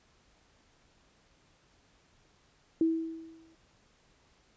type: tone with exponential decay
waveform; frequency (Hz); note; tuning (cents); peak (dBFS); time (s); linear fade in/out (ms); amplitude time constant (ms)
sine; 325.5; E4; -22; -21; 2.81-3.55; 2; 160
effects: pink hiss -66 dBFS RMS until 4.56 s + resampled to 16000 Hz